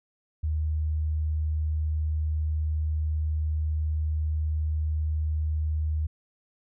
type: tone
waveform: sine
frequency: 77.3 Hz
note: D#2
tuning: 11 cents flat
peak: -24 dBFS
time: 0.43-6.07 s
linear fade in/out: 10 ms
effects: none